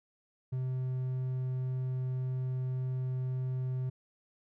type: tone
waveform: triangle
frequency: 128.7 Hz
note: C3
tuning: 28 cents flat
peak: -29 dBFS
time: 0.52-3.9 s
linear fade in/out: 10 ms
effects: none